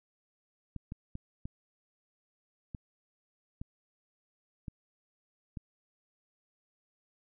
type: clicks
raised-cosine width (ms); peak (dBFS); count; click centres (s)
5; -27; 8; 0.763 / 0.921 / 1.154 / 1.455 / 2.748 / 3.615 / 4.682 / 5.572
effects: none